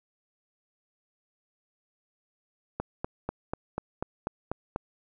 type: click train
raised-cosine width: 1 ms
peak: -16 dBFS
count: 9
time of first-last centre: 2.8-4.761 s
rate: 4.08 Hz
effects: none